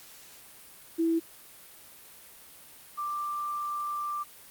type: tone pair in turn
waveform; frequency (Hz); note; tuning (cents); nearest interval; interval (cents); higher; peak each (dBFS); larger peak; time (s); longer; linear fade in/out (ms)
sine; 329.6 / 1180.7; E4 / D6; 0 / +9; octave + minor seventh; 2209; second; -23 / -30; first; 0.98-1.2 / 2.97-4.24; second; 20
effects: white hiss -51 dBFS RMS until 4.5 s + Opus 48 kbps